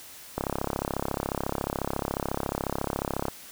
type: click train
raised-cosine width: 1 ms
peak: -13 dBFS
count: 100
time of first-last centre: 0.38-3.283 s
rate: 34.1 Hz
effects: white hiss -46 dBFS RMS until 3.51 s